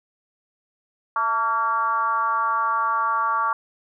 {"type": "tone with frequency modulation", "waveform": "sine", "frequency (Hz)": 1141, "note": "C#6", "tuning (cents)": 50, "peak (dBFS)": -19, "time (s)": [1.16, 3.53], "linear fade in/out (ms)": 2, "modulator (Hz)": 244, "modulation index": 0.98, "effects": []}